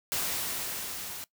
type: noise with level ramp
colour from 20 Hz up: white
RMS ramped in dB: -30 to -40 dBFS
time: 0.12-1.24 s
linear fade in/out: 0 ms
effects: noise-tail reverb RT60 0.1 s tail -20 dB re dry